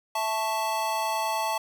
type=chord; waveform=square; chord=A major; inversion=second; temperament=equal; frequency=659.3 / 880 / 1108.7 Hz; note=E5 / A5 / C#6; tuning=0 / 0 / 0 cents; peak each=-33 / -28 / -34 dBFS; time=0.15-1.58 s; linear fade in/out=5 ms; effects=none